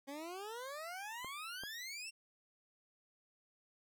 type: exponential sweep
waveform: 20% pulse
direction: up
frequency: 269.8 to 2768 Hz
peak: -39 dBFS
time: 0.07-2.11 s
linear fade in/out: 20 ms
type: clicks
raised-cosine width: 1 ms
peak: -34 dBFS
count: 2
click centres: 1.246 / 1.636 s
effects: none